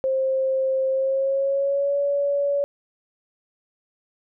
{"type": "tone with pitch glide", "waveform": "sine", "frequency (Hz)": [529, 567], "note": ["C5", "C#5"], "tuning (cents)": [19, 39], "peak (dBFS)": -19, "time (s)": [0.04, 2.64], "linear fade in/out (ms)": 0, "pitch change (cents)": 120, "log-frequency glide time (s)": [0.89, 1.98], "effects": []}